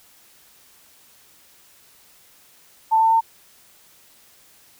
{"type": "tone with pitch steps", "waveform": "sine", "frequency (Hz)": [888, 896.2, 904.6], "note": ["A5", "A5", "A5"], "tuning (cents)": [16, 32, 48], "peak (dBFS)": -13, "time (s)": [2.91, 3.21], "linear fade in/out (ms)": 20, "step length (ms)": 100, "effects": ["white hiss -53 dBFS RMS until 4.79 s"]}